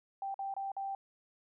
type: tone with dropouts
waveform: sine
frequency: 784 Hz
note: G5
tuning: in tune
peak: -35 dBFS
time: 0.22-0.95 s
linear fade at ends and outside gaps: 2 ms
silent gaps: 0.343-0.391 / 0.54-0.565 / 0.718-0.766 s
effects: none